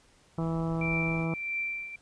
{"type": "harmonic tone", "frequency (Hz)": 164.1, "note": "E3", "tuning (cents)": -8, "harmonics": [1, 2, 3, 4, 5, 6, 7, 8], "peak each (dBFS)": [-29, -35, -39, -41, -43, -45, -46, -47], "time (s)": [0.38, 1.34], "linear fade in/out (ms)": 2}
{"type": "noise", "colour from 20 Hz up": "brown", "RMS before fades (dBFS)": -45, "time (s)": [0.38, 1.28], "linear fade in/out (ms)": 50}
{"type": "tone with tremolo", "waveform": "sine", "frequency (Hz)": 2349, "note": "D7", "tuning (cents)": 0, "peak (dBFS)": -28, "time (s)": [0.81, 1.96], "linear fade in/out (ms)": 5, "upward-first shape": "triangle", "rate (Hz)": 1.6, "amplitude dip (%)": 75}
{"effects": ["pink hiss -62 dBFS RMS until 2.01 s", "resampled to 22050 Hz"]}